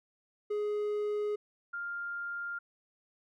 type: tone pair in turn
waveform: triangle / sine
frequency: 417.6 / 1399.8 Hz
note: G#4 / F6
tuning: +10 / +4 cents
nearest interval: octave + major sixth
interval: 2094 cents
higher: second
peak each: -28 / -35 dBFS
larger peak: first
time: 0.5-1.36 / 1.73-2.59 s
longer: neither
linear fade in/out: 10 ms
effects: none